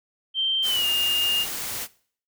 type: tone with pitch glide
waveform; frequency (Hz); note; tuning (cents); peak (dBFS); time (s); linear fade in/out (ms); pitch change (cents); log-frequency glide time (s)
sine; 3136 to 2826; G7 to F7; 0 to +20; -21; 0.34-1.46; 50; -180; 0.65-0.85
type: noise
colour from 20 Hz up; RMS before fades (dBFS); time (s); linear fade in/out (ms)
white; -31; 0.62-1.88; 50
effects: noise-tail reverb RT60 0.5 s tail -20 dB re dry